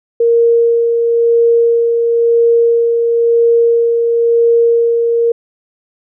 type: tone with tremolo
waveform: sine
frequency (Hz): 466.2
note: A#4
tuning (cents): 0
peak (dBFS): -6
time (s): 0.2-5.32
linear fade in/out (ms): 5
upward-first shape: sine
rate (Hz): 0.98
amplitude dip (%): 35
effects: none